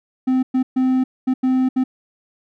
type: tone bursts at uneven times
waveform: triangle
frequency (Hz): 258.3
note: C4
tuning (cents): -22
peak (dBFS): -12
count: 6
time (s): 0.27-0.43 / 0.54-0.63 / 0.76-1.04 / 1.27-1.34 / 1.43-1.69 / 1.76-1.84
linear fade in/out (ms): 10
effects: none